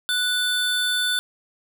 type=tone pair together; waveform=square; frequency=1480 / 3520 Hz; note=F#6 / A7; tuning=0 / 0 cents; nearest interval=octave + minor third; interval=1500 cents; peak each=-25 / -23 dBFS; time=0.09-1.19 s; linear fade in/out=0 ms; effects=none